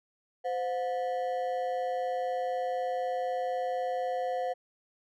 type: ring-modulated tone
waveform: triangle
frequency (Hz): 618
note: D#5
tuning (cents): -12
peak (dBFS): -24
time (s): 0.44-4.54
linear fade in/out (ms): 20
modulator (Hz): 102
effects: none